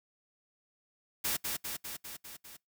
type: noise with echo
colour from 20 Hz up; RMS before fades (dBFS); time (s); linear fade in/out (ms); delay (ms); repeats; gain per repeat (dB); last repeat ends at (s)
white; -32; 1.24-1.37; 10; 200; 6; -3; 2.57
effects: noise-tail reverb RT60 0.2 s tail -26 dB re dry